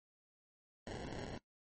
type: noise with sample-and-hold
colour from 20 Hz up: white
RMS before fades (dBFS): -45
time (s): 0.87-1.38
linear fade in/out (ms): 2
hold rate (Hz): 1225
effects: noise-tail reverb RT60 0.1 s tail -19 dB re dry + MP3 32 kbps